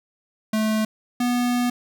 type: tone pair in turn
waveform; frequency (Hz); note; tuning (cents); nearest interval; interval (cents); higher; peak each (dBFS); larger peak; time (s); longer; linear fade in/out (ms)
square; 217.1 / 244.5; A3 / B3; -23 / -17; major second; 206; second; -20; neither; 0.53-0.85 / 1.2-1.7; second; 5
effects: none